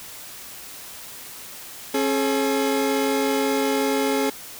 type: tone pair together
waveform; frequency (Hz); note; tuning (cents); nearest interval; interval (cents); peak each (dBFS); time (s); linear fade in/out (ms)
30% pulse; 271.1 / 425.6; C#4 / G#4; -38 / +42; minor sixth; 780; -20; 1.94-4.3; 5
effects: white hiss -39 dBFS RMS until 4.59 s